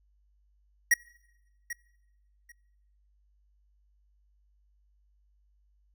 square tone with echo, 1900 Hz, A#6, 33 cents sharp, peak -19 dBFS, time 0.91-0.94 s, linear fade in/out 5 ms, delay 790 ms, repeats 2, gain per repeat -15 dB, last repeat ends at 2.52 s, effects noise-tail reverb RT60 1.0 s tail -24 dB re dry + added 50 Hz sine -64 dBFS peak until 5.94 s

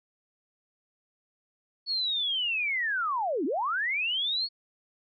sine linear two-way sweep, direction down then up, 4435 to 246.9 to 4435 Hz, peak -26 dBFS, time 1.86-4.49 s, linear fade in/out 50 ms, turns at 3.45 s, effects none

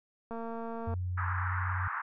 click train, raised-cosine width 1 ms, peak -27 dBFS, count 145, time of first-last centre 0.31-0.939 s, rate 229 Hz
sine tone with pitch glide, 90.5 to 91.66 Hz, F#2 to F#2, -38 to -16 cents, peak -31 dBFS, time 0.87-1.88 s, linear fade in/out 5 ms, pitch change +22 cents, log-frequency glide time 1.19-1.68 s
white band-pass noise, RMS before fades -36 dBFS, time 1.17-2.02 s, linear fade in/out 10 ms, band 930 to 1700 Hz, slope 48 dB/octave
effects none

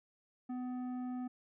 triangle tone with tanh clipping, 250.7 Hz, B3, 26 cents sharp, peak -39 dBFS, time 0.49-1.28 s, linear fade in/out 10 ms, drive 14 dB, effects none

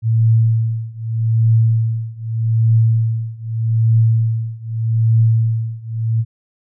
sine tone with tremolo, 113 Hz, A2, 47 cents sharp, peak -8 dBFS, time 0.02-6.25 s, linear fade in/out 50 ms, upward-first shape triangle, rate 0.82 Hz, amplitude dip 95%, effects none

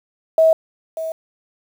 sine tone with echo, 644 Hz, E5, 41 cents flat, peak -9 dBFS, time 0.38-0.53 s, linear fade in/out 2 ms, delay 590 ms, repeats 1, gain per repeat -13 dB, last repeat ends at 1.12 s, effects 7-bit

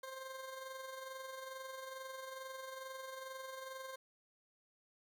20% pulse tone with amplitude modulation, 527 Hz, C5, 12 cents sharp, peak -39 dBFS, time 0.03-3.96 s, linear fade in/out 5 ms, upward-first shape sine, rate 22.3 Hz, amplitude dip 45%, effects 13-bit

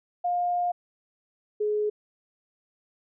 sine tone pair in turn, 708 / 421 Hz, F5 / G#4, +23 / +24 cents, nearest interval major sixth, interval 899 cents, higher first, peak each -23 dBFS, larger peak neither, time 0.24-0.72 / 1.6-1.9 s, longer first, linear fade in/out 10 ms, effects none

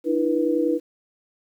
sine tone cluster, 303.4 / 333.7 / 486.8 Hz, D#4 / E4 / B4, -44 / +21 / -25 cents, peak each -23 dBFS, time 0.04-0.8 s, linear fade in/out 50 ms, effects 9-bit

